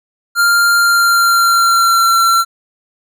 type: tone with pitch glide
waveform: square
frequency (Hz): 1395 to 1357.6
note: F6 to F6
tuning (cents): -2 to -49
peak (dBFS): -9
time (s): 0.35-2.45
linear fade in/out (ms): 50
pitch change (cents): -47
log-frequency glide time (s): 0.78-2.19
effects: none